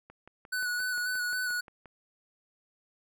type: click train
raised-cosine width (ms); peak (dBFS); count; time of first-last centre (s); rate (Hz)
0.5; -34; 11; 0.1-1.857; 5.69
type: tone with vibrato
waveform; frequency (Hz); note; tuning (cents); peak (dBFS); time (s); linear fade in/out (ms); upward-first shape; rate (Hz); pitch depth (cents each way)
square; 1482; F#6; +2; -30; 0.52-1.61; 10; square; 3.7; 22
effects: none

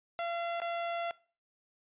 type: tone with dropouts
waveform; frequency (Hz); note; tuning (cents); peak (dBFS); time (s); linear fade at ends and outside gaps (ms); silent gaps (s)
sawtooth; 683; F5; -39; -29; 0.19-1.11; 0; 0.601-0.618
effects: noise-tail reverb RT60 0.4 s tail -21 dB re dry + resampled to 8000 Hz

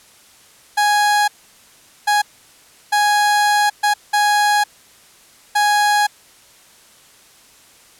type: tone bursts at uneven times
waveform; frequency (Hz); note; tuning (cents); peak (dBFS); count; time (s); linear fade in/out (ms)
30% pulse; 830; G#5; -1; -10; 6; 0.77-1.28 / 2.07-2.22 / 2.92-3.7 / 3.83-3.94 / 4.13-4.64 / 5.55-6.07; 10
effects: white hiss -48 dBFS RMS until 7.99 s + low-pass 11000 Hz 12 dB/octave

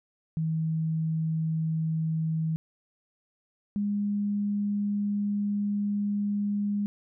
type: tone pair in turn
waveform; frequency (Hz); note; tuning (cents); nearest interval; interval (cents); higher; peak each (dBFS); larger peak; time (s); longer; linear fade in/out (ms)
sine; 160 / 204.4; D#3 / G#3; +49 / -27; major third; 424; second; -25; neither; 0.37-2.56 / 3.76-6.86; second; 0
effects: none

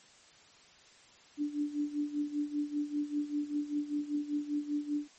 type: tone with tremolo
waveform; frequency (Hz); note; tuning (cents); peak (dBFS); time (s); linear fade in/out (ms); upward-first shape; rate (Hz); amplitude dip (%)
sine; 293.7; D4; 0; -28; 1.37-5.08; 50; sine; 5.1; 80
effects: white hiss -59 dBFS RMS until 5.18 s + MP3 32 kbps

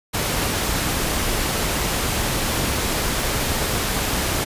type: noise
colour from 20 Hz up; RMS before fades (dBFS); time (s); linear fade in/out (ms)
pink; -22; 0.13-4.45; 20
effects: resampled to 32000 Hz

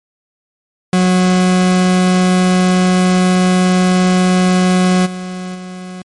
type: tone with level steps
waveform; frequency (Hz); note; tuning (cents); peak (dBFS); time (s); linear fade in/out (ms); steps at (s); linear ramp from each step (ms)
40% pulse; 183.1; F#3; -18; -8 / -21 / -25; 0.93-6.02; 2; 5.05 / 5.54; 20
effects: MP3 48 kbps

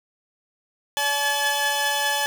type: tone cluster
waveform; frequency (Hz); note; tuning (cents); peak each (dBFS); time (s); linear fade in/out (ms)
sawtooth; 571 / 857 / 1719 / 3023; D5 / A5 / A6 / F#7; -49 / -46 / -41 / +36; -27 / -21 / -21 / -27; 0.97-2.26; 0
effects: none

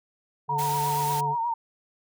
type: harmonic tone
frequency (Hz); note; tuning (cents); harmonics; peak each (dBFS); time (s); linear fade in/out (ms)
145.4; D3; -17; 1 / 3 / 5; -31 / -36 / -38; 0.48-1.36; 50
type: tone with vibrato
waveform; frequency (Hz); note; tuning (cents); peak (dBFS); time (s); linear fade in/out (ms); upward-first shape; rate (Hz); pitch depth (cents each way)
sine; 932.3; A#5; 0; -24; 0.49-1.54; 5; triangle; 8.4; 62
type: noise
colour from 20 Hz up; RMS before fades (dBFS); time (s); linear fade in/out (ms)
white; -35; 0.58-1.21; 10
effects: none

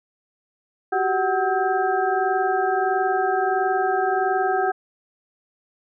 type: tone cluster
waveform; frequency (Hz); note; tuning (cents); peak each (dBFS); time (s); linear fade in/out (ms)
sine; 369.4 / 390.9 / 749 / 1291 / 1592; F#4 / G4 / F#5 / E6 / G6; -3 / -5 / +21 / -37 / +26; -27 / -25 / -21 / -30 / -28; 0.92-4.72; 10
effects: none

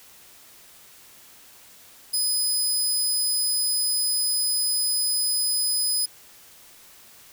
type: tone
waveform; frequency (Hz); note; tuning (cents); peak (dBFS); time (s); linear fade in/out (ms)
15% pulse; 5010; D#8; +11; -16; 2.13-6.06; 10
effects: white hiss -50 dBFS RMS until 7.32 s

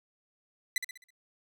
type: tone with echo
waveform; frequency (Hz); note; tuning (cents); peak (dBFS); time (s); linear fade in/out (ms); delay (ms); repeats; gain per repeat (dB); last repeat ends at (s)
sawtooth; 2001; B6; +22; -23; 0.76-0.78; 2; 65; 5; -7; 1.105
effects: none

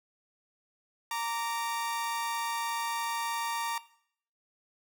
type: tone pair together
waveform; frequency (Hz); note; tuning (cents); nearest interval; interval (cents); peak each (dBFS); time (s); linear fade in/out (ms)
sawtooth; 926.2 / 1167; A#5 / D6; -11 / -11; major third; 400; -29 / -34; 1.11-3.78; 2
effects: noise-tail reverb RT60 0.6 s tail -17 dB re dry

